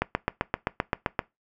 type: click train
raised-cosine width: 0.5 ms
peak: -8 dBFS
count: 10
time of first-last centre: 0.02-1.192 s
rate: 7.68 Hz
effects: noise-tail reverb RT60 0.2 s tail -21 dB re dry